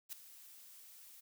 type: noise with ADSR envelope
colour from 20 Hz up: blue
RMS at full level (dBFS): -42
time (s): 0.09-1.21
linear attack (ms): 37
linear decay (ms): 5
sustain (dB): -15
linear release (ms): 15
effects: none